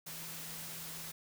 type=tone in noise; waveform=sine; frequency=164 Hz; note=E3; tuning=9 cents flat; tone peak=-53 dBFS; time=0.06-1.12 s; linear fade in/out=10 ms; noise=white; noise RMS=-45 dBFS; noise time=0.06-1.12 s; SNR=-11 dB; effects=none